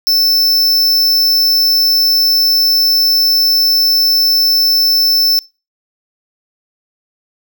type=tone; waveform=square; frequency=5300 Hz; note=E8; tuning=9 cents sharp; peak=-9 dBFS; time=0.07-5.39 s; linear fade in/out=0 ms; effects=noise-tail reverb RT60 0.3 s tail -24 dB re dry